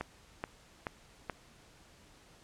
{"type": "click train", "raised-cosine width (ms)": 0.5, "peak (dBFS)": -20, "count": 4, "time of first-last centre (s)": [0.01, 1.298], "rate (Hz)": 2.33, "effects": ["pink hiss -60 dBFS RMS until 2.43 s", "low-pass 9000 Hz 12 dB/octave"]}